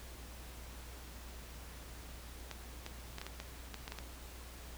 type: clicks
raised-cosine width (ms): 0.2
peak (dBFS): -25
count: 10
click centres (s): 2.513 / 2.864 / 3.184 / 3.215 / 3.266 / 3.401 / 3.743 / 3.879 / 3.921 / 3.987
effects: added 60 Hz sine -49 dBFS peak until 4.77 s + pink hiss -53 dBFS RMS until 4.77 s